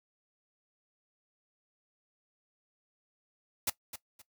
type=noise with echo; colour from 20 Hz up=white; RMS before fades=-30 dBFS; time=3.67-3.7 s; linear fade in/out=5 ms; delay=260 ms; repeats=2; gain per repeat=-12 dB; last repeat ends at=4.22 s; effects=noise-tail reverb RT60 0.1 s tail -17 dB re dry